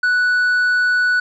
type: tone with tanh clipping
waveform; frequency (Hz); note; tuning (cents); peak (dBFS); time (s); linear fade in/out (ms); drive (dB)
sine; 1480; F#6; 0; -14; 0.03-1.2; 5; 4
effects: none